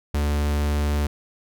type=tone; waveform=45% pulse; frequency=73.42 Hz; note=D2; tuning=in tune; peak=-20 dBFS; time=0.14-1.07 s; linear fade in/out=5 ms; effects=none